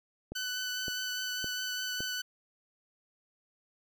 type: click train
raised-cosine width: 2 ms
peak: -26 dBFS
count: 4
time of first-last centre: 0.32-2.005 s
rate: 1.78 Hz
type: tone with vibrato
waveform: 15% pulse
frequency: 1500 Hz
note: F#6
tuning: 23 cents sharp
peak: -27 dBFS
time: 0.35-2.22 s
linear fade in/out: 10 ms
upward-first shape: triangle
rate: 4.9 Hz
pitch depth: 15 cents each way
effects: none